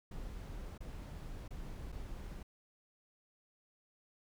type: noise with dropouts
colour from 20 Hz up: brown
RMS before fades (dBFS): -45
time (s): 0.11-2.43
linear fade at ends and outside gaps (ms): 5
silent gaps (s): 0.779-0.805 / 1.48-1.506 / 1.92-1.924
effects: none